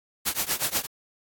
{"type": "noise with tremolo", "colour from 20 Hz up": "white", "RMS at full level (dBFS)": -23, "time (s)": [0.25, 0.87], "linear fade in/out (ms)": 20, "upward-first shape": "triangle", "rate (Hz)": 8.2, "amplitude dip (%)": 100, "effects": ["AAC 64 kbps"]}